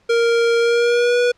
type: tone with pitch glide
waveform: square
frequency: 466.2 to 486.8 Hz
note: A#4 to B4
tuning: 0 to -25 cents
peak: -14 dBFS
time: 0.09-1.32 s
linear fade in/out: 10 ms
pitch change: +75 cents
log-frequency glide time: 0.59-1.19 s
effects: pink hiss -58 dBFS RMS until 1.37 s + low-pass 5000 Hz 12 dB/octave